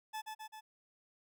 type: tone with echo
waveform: 40% pulse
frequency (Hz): 867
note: A5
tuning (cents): -26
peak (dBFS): -38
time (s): 0.13-0.22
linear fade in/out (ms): 20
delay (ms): 130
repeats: 3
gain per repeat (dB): -3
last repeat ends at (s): 0.61
effects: none